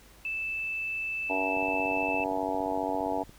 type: tone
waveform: sine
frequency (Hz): 2637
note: E7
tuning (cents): 0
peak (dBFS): -30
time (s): 0.25-2.24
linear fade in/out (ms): 2
type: harmonic tone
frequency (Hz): 94.9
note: F#2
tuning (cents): +44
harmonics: 3 / 4 / 5 / 6 / 7 / 8 / 9 / 10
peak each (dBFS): -34 / -41 / -36 / -41 / -33 / -39 / -33 / -41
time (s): 1.29-3.24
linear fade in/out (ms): 20
type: click train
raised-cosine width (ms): 3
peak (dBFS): -34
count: 31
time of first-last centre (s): 1.57-3.294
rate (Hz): 17.4
effects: added 50 Hz sine -56 dBFS peak until 3.38 s + pink hiss -56 dBFS RMS until 3.38 s